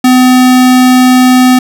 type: tone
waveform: square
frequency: 253.5 Hz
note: B3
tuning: 45 cents sharp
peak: -3 dBFS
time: 0.04-1.59 s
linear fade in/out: 5 ms
effects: none